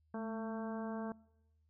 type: harmonic tone with a mistuned harmonic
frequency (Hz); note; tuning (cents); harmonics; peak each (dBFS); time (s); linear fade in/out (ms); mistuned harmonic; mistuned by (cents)
223.8; A3; +30; 1 / 2 / 3 / 4 / 5 / 6 / 7; -40 / -46 / -47 / -49 / -52 / -57 / -55; 0.14-1.12; 2; 1; -41
effects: noise-tail reverb RT60 0.9 s tail -24 dB re dry + added 78 Hz sine -70 dBFS peak until 1.69 s